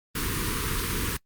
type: band-stop noise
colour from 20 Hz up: pink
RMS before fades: -28 dBFS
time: 0.15-1.17 s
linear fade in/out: 5 ms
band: 480 to 950 Hz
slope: 96 dB/octave
effects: noise-tail reverb RT60 0.1 s tail -26 dB re dry + Opus 32 kbps